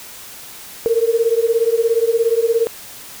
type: beating tone pair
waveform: sine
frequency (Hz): 451 / 468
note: A4 / A#4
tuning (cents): +43 / +7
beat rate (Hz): 17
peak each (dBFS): -16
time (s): 0.86-2.67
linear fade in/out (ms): 0
effects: white hiss -36 dBFS RMS until 3.2 s